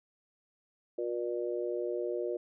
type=harmonic tone; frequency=119.6 Hz; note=A#2; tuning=45 cents sharp; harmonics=3 / 4 / 5; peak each=-34 / -36 / -38 dBFS; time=0.98-2.37 s; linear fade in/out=5 ms; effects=none